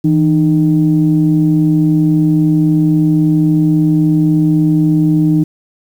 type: tone pair together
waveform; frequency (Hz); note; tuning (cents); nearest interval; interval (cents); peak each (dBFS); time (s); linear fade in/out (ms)
sine; 161.89 / 305.6; E3 / D#4; -31 / -31; major seventh; 1100; -10; 0.04-5.44; 10
effects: tanh soft clip ceiling -1 dBFS + 7-bit